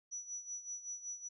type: tone with tremolo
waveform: sine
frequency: 5900 Hz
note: F#8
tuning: 6 cents flat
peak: -39 dBFS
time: 0.11-1.29 s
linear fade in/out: 20 ms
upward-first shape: sine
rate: 5.3 Hz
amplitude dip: 75%
effects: none